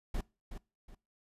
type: noise with echo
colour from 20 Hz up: brown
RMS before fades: -34 dBFS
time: 0.14-0.21 s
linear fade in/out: 5 ms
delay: 370 ms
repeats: 2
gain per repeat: -9 dB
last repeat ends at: 0.95 s
effects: noise-tail reverb RT60 0.3 s tail -23 dB re dry + resampled to 32000 Hz